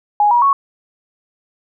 sine tone with pitch steps, 830.6 / 959.6 / 1108.7 Hz, G#5 / A#5 / C#6, 0 / +50 / 0 cents, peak -9 dBFS, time 0.2-0.53 s, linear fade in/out 2 ms, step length 110 ms, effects none

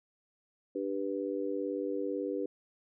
harmonic tone, 98 Hz, G2, in tune, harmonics 3 / 4 / 5, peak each -36 / -36 / -36 dBFS, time 0.75-2.46 s, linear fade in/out 5 ms, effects none

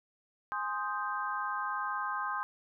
sine chord, Ab major seventh, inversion none, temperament equal, 830.6 / 1046.5 / 1244.5 / 1568 Hz, Ab5 / C6 / Eb6 / G6, 0 / 0 / 0 / 0 cents, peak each -40 / -36 / -37 / -38 dBFS, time 0.52-2.43 s, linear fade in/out 0 ms, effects none

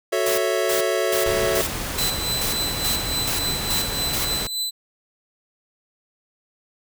square chord, F# minor seventh, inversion none, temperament equal, 370 / 440 / 554.4 / 659.3 Hz, F#4 / A4 / C#5 / E5, 0 / 0 / 0 / 0 cents, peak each -26 dBFS, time 0.12-1.62 s, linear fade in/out 10 ms
white noise bursts, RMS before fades -26 dBFS, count 10, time 0.26-4.25 s, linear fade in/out 5 ms, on 120 ms, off 310 ms
pink noise, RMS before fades -28 dBFS, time 1.26-4.47 s, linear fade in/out 2 ms
sawtooth tone with tremolo, 4010 Hz, B7, 26 cents sharp, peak -19 dBFS, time 1.97-4.71 s, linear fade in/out 20 ms, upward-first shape triangle, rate 3.5 Hz, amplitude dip 65%
effects none

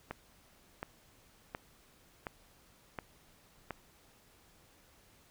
click train, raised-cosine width 0.5 ms, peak -23 dBFS, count 6, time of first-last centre 0.11-3.707 s, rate 1.39 Hz, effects pink hiss -64 dBFS RMS until 5.3 s

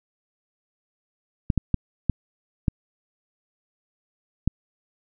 clicks, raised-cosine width 5 ms, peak -7 dBFS, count 6, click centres 1.502 / 1.577 / 1.743 / 2.097 / 2.682 / 4.476 s, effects none

